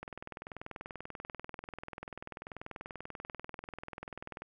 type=click train; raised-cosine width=0.5 ms; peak=-27 dBFS; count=91; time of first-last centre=0.03-4.42 s; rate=20.5 Hz; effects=none